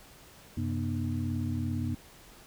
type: tone cluster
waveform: sine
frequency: 94.1 / 131.7 / 239.6 / 302.4 Hz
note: F#2 / C3 / A#3 / D#4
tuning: +30 / +12 / +48 / -49 cents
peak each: -32 / -36 / -34 / -39 dBFS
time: 0.57-1.95 s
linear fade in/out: 5 ms
effects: pink hiss -54 dBFS RMS until 2.46 s